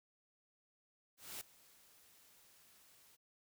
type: noise with ADSR envelope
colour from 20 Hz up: white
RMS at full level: -45 dBFS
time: 1.17-3.17 s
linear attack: 240 ms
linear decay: 3 ms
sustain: -21 dB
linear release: 24 ms
effects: none